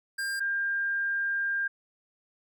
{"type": "tone pair in turn", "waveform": ["square", "sine"], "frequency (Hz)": [1600, 1600], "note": ["G6", "G6"], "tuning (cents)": [35, 35], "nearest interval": "unison", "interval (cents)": 0, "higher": "neither", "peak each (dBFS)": [-30, -26], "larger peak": "second", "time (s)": [[0.18, 0.4], [0.4, 1.68]], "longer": "second", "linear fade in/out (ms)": 10, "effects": []}